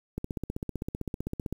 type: click train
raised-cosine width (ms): 3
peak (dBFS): -19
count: 22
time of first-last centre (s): 0.18-1.526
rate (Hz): 15.6
effects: 8-bit